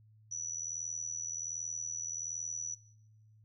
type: tone with amplitude modulation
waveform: sine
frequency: 5920 Hz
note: F#8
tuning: in tune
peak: -33 dBFS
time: 0.31-2.75 s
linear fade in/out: 10 ms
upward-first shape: sine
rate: 81.3 Hz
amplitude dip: 80%
effects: noise-tail reverb RT60 1.0 s tail -23 dB re dry + added 108 Hz sine -59 dBFS peak until 3.44 s